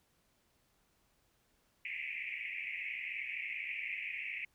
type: band-pass noise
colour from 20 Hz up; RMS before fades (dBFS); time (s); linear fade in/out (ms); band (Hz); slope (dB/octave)
white; -41; 1.85-4.45; 2; 2000 to 2600; 96
effects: pink hiss -74 dBFS RMS until 4.54 s